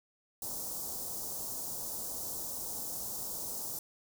white band-stop noise, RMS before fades -39 dBFS, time 0.42-3.79 s, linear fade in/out 2 ms, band 950 to 5400 Hz, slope 24 dB/octave, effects none

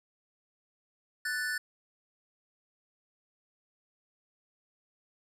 square tone pair together, 1486.1 / 1760 Hz, F#6 / A6, +7 / 0 cents, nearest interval minor third, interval 293 cents, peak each -35 / -34 dBFS, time 1.25-1.58 s, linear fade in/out 5 ms, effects resampled to 32000 Hz + 10-bit

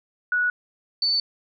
sine tone pair in turn, 1467 / 4509 Hz, F#6 / C#8, -15 / +29 cents, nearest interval octave + perfect fifth, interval 1944 cents, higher second, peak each -19 / -19 dBFS, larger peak neither, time 0.32-0.5 / 1.02-1.2 s, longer neither, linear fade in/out 2 ms, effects none

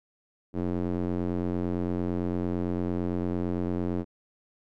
square tone with band-pass filter, 44.43 Hz, F1, 31 cents sharp, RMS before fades -29 dBFS, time 0.53-4.05 s, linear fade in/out 50 ms, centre 300 Hz, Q 1.4, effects none

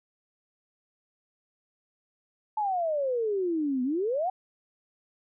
sine exponential two-way sweep, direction down then up, 878 to 245.6 to 776 Hz, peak -25 dBFS, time 2.57-4.3 s, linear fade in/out 5 ms, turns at 3.83 s, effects none

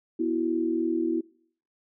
sine chord, B suspended fourth, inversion none, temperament equal, 246.9 / 329.6 / 370 Hz, B3 / E4 / F#4, 0 / 0 / 0 cents, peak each -31 / -25 / -31 dBFS, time 0.19-1.21 s, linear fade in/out 10 ms, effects noise-tail reverb RT60 0.6 s tail -24 dB re dry

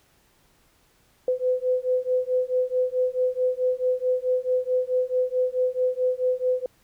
sine beating tone pair, 504 / 508.6 Hz, B4 / C5, +35 / -49 cents, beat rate 4.6 Hz, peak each -24 dBFS, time 1.28-6.66 s, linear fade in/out 2 ms, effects pink hiss -62 dBFS RMS until 6.83 s

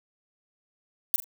violet noise with echo, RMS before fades -20 dBFS, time 1.14-1.16 s, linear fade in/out 0 ms, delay 41 ms, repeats 2, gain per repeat -14 dB, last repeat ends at 1.242 s, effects none

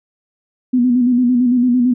sine tone with vibrato, 246.9 Hz, B3, in tune, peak -10 dBFS, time 0.73-1.94 s, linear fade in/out 10 ms, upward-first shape square, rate 8.9 Hz, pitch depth 45 cents each way, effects none

